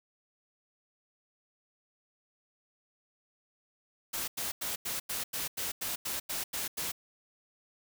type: noise bursts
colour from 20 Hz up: white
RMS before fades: -35 dBFS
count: 12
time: 4.13-6.92 s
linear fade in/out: 10 ms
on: 150 ms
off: 90 ms
effects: none